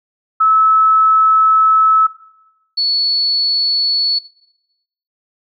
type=tone pair in turn; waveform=sine; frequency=1300 / 4418 Hz; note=E6 / C#8; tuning=-24 / -7 cents; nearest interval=octave + major sixth; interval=2117 cents; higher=second; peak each=-8 / -13 dBFS; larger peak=first; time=0.4-2.07 / 2.77-4.19 s; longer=first; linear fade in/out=10 ms; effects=noise-tail reverb RT60 0.9 s tail -17 dB re dry